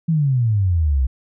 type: exponential sweep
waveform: sine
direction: down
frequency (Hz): 168.7 to 62.1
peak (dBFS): -14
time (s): 0.08-1.07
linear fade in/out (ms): 10
effects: none